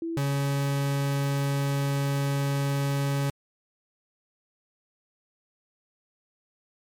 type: tone pair in turn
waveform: sine / 40% pulse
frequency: 331.5 / 139.98 Hz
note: E4 / C#3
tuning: +10 / +17 cents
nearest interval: octave + minor third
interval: 1493 cents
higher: first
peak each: -28 / -23 dBFS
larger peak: second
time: 0.02-0.17 / 0.17-3.3 s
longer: second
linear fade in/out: 2 ms
effects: MP3 96 kbps